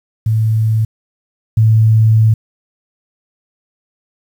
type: tone pair in turn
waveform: sine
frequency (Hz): 110.4 / 110.4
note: A2 / A2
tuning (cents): +6 / +6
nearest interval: unison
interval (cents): 0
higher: neither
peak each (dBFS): -10 / -6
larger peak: second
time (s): 0.26-0.85 / 1.57-2.34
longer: second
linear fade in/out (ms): 5
effects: 7-bit